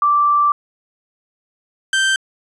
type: tone pair in turn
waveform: sine / 30% pulse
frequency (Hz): 1170 / 1561.8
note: D6 / G6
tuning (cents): -7 / -7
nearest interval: perfect fourth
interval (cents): 500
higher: second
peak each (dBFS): -11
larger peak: neither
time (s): 0.02-0.52 / 1.93-2.16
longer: first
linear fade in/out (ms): 2
effects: resampled to 24000 Hz